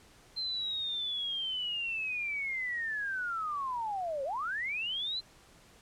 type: linear two-way sweep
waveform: sine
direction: down then up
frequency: 4137 to 523.3 to 4137 Hz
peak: -32 dBFS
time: 0.36-5.21 s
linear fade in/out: 20 ms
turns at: 4.24 s
effects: pink hiss -59 dBFS RMS until 5.81 s + low-pass 10000 Hz 12 dB/octave